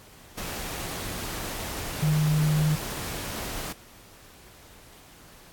sine tone in noise, 152.8 Hz, D#3, 31 cents flat, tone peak -20 dBFS, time 2.02-2.76 s, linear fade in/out 10 ms, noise pink, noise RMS -34 dBFS, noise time 0.37-3.73 s, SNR +11 dB, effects pink hiss -51 dBFS RMS until 5.52 s + AAC 64 kbps

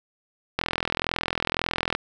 click train, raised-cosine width 0.3 ms, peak -7 dBFS, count 58, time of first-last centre 0.59-1.95 s, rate 41.9 Hz, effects none

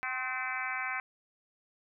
harmonic tone with a mistuned harmonic, 256.5 Hz, C4, 34 cents flat, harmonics 3 / 4 / 5 / 6 / 7 / 8 / 9 / 10, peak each -42 / -41 / -42 / -38 / -43 / -39 / -39 / -47 dBFS, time 0.03-1 s, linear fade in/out 0 ms, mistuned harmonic 4, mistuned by +42 cents, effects none

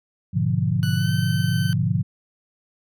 sine chord, G# diminished seventh, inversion none, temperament equal, 103.83 / 123.47 / 146.83 / 174.61 Hz, G#2 / B2 / D3 / F3, 0 / 0 / 0 / 0 cents, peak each -24 dBFS, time 0.33-2.03 s, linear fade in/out 20 ms
20% pulse tone with pitch glide, 1484 to 1532.8 Hz, F#6 to G6, +5 to -39 cents, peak -25 dBFS, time 0.83-1.73 s, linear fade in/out 0 ms, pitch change +56 cents, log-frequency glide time 0.95-1.1 s
effects none

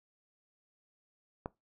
click, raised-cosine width 1 ms, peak -22 dBFS, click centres 1.459 s, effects noise-tail reverb RT60 0.2 s tail -21 dB re dry

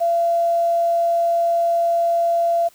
sine tone with quantisation, 680 Hz, F5, 46 cents flat, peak -15 dBFS, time 0-2.69 s, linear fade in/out 20 ms, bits 7, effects white hiss -53 dBFS RMS until 2.74 s

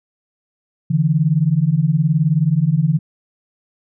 sine beating tone pair, 144.4 / 163.4 Hz, D3 / E3, -29 / -15 cents, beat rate 19 Hz, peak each -16 / -15 dBFS, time 0.9-2.99 s, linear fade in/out 10 ms, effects none

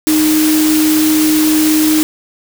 sine tone in noise, 309.8 Hz, D#4, 7 cents flat, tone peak -9 dBFS, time 0.07-2.03 s, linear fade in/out 0 ms, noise white, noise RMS -18 dBFS, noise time 0.07-2.03 s, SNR +6 dB, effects none

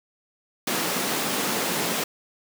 pink high-pass noise, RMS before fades -26 dBFS, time 0.67-2.04 s, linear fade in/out 5 ms, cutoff 180 Hz, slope 24 dB/octave, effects none

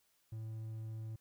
triangle tone, 110.7 Hz, A2, 11 cents sharp, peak -39 dBFS, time 0.32-1.16 s, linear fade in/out 5 ms, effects white hiss -75 dBFS RMS until 1.2 s

